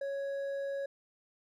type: tone with hard clipping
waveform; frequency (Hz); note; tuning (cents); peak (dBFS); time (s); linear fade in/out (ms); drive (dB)
triangle; 554.4; C#5; 0; -35; 0.01-0.86; 5; 8
effects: none